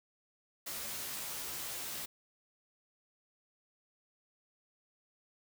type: noise with comb filter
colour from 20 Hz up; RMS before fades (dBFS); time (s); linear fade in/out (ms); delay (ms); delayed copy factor
white; -41; 0.66-2.06; 10; 14; +1
effects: none